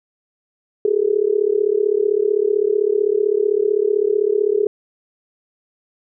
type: tone with amplitude modulation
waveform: sine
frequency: 415.3 Hz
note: G#4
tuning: in tune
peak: -10 dBFS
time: 0.85-4.67 s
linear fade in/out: 2 ms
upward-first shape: sine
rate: 35.7 Hz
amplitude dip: 95%
effects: none